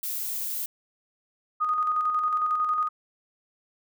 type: noise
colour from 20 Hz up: violet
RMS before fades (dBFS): -31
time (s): 0.03-0.66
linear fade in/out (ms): 5
type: tone with tremolo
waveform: sine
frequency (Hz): 1240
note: D#6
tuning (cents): -6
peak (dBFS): -21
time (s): 1.6-2.89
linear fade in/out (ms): 20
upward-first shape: square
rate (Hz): 11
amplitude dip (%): 35
effects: none